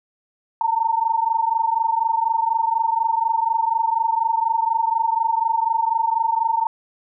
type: tone pair together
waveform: sine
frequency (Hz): 896 / 920.1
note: A5 / A#5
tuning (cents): +31 / -23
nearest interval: unison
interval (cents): 46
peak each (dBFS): -20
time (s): 0.61-6.67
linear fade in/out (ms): 2
effects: none